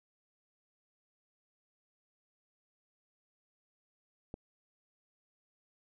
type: click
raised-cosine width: 2 ms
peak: -28 dBFS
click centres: 4.341 s
effects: none